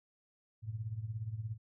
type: tone with tremolo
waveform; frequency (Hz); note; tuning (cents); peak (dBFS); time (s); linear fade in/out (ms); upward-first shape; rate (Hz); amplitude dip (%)
sine; 110; A2; 0; -33; 0.62-1.58; 50; triangle; 17; 85
effects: none